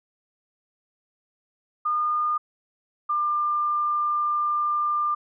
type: tone pair in turn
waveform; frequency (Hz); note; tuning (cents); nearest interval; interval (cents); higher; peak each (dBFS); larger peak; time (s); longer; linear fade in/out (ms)
sine; 1216 / 1195.8; D#6 / D6; -40 / +31; unison; 29; first; -21; neither; 1.85-2.38 / 3.09-5.15; second; 10
effects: none